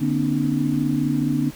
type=tone cluster; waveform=sine; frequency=147.1 / 239.8 / 264.2 / 298.7 Hz; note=D3 / A#3 / C4 / D4; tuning=+3 / +49 / +17 / +29 cents; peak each=-24 dBFS; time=0-1.51 s; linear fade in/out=20 ms; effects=pink hiss -43 dBFS RMS until 1.55 s